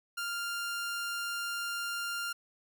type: tone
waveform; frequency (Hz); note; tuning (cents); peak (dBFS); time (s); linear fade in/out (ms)
sawtooth; 1396.9; F6; 0; -30; 0.17-2.33; 10
effects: none